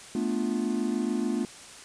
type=chord; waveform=triangle; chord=B half-diminished seventh; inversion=third; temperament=equal; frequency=220 / 246.9 / 293.7 / 349.2 Hz; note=A3 / B3 / D4 / F4; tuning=0 / 0 / 0 / 0 cents; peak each=-28 / -28 / -31 / -31 dBFS; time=0.15-1.45 s; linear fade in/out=2 ms; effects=white hiss -46 dBFS RMS until 1.84 s + resampled to 22050 Hz